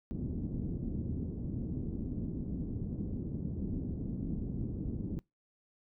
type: low-pass noise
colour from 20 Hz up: white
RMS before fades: -37 dBFS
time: 0.11-5.19 s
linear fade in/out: 0 ms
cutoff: 270 Hz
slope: 24 dB/octave
effects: noise-tail reverb RT60 0.2 s tail -24 dB re dry